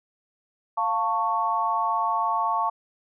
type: chord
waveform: sine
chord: F augmented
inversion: none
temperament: equal with one note detuned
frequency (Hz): 698.5 / 892.8 / 1108.7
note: F5 / A5 / C#6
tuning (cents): 0 / +25 / 0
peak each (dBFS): -29 / -25 / -25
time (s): 0.77-2.7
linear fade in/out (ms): 10
effects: none